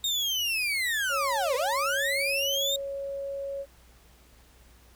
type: linear two-way sweep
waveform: 35% pulse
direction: down then up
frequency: 3729 to 475.4 to 3729 Hz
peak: -24 dBFS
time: 0.04-2.76 s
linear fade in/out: 2 ms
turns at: 1.55 s
type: tone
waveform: sine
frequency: 554 Hz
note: C#5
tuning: 1 cent flat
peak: -31 dBFS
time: 1.09-3.66 s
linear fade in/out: 50 ms
effects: added 60 Hz sine -56 dBFS peak until 4.95 s + pink hiss -59 dBFS RMS until 4.95 s